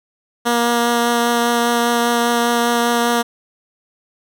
10% pulse tone with vibrato, 236.9 Hz, A#3, 28 cents sharp, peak -6 dBFS, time 0.45-3.23 s, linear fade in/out 20 ms, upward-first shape triangle, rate 5 Hz, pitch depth 12 cents each way, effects none

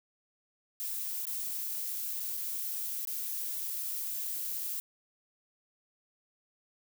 violet noise with dropouts, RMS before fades -36 dBFS, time 0.8-4.8 s, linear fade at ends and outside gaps 0 ms, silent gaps 1.253-1.269 / 2.198-2.202 / 2.368-2.373 / 3.051-3.073 s, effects none

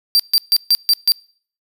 45% pulse tone bursts, 4700 Hz, D8, 1 cent sharp, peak -9 dBFS, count 6, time 0.15-1.12 s, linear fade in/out 0 ms, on 45 ms, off 140 ms, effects noise-tail reverb RT60 0.5 s tail -26 dB re dry

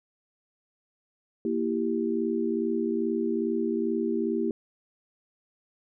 sine chord, E diminished, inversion second, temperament equal, 233.1 / 329.6 / 392 Hz, Bb3 / E4 / G4, 0 / 0 / 0 cents, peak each -29 dBFS, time 1.45-4.51 s, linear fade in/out 2 ms, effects none

